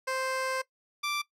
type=tone pair in turn; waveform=15% pulse; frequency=523 / 1174.1 Hz; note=C5 / D6; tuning=-1 / -1 cents; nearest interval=octave + major second; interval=1400 cents; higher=second; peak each=-23 dBFS; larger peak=neither; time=0.07-0.62 / 1.03-1.22 s; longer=first; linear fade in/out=10 ms; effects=noise-tail reverb RT60 0.1 s tail -18 dB re dry + low-pass 10000 Hz 12 dB/octave